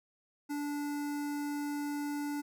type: tone with notch filter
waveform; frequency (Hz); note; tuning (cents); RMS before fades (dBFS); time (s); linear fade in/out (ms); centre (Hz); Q
square; 290.8; D4; -17; -36; 0.49-2.42; 20; 3300; 1.2
effects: none